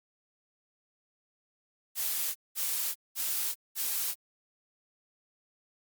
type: noise bursts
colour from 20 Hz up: blue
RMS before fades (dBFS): -31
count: 4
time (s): 1.95-4.15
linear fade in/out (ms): 50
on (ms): 400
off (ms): 200
effects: Opus 48 kbps